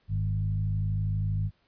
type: tone with frequency modulation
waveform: sine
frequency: 101.8 Hz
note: G#2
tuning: 34 cents flat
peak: -25 dBFS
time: 0.08-1.51 s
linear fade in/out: 50 ms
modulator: 52.5 Hz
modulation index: 0.87
effects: pink hiss -69 dBFS RMS until 1.67 s + resampled to 11025 Hz